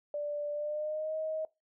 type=tone with pitch glide; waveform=sine; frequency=587.3 to 629.5 Hz; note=D5 to D#5; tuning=0 to +20 cents; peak=-32 dBFS; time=0.14-1.45 s; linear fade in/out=2 ms; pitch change=+120 cents; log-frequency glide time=0.52-1.15 s; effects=noise-tail reverb RT60 0.2 s tail -20 dB re dry